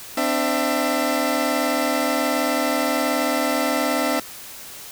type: tone cluster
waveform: 20% pulse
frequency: 258.1 / 296.8 / 666 Hz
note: C4 / D4 / E5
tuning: -23 / +18 / +18 cents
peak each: -19 dBFS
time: 0.17-4.2 s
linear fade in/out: 5 ms
effects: white hiss -38 dBFS RMS until 4.91 s